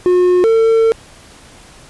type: tone pair in turn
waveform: triangle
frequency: 360 / 450.5 Hz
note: F#4 / A4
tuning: -47 / +41 cents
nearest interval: major third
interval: 388 cents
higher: second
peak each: -6 dBFS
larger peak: neither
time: 0.06-0.44 / 0.44-0.92 s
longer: second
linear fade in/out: 0 ms
effects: pink hiss -41 dBFS RMS until 1.89 s + resampled to 24000 Hz